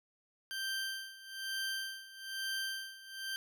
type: tone with tremolo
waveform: 20% pulse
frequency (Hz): 1568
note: G6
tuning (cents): 0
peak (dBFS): -30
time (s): 0.51-3.36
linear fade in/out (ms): 0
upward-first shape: sine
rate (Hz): 1.1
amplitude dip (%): 85
effects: none